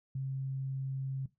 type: tone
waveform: sine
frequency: 134.1 Hz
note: C3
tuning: 43 cents sharp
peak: -33 dBFS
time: 0.15-1.26 s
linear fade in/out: 5 ms
effects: noise-tail reverb RT60 0.2 s tail -17 dB re dry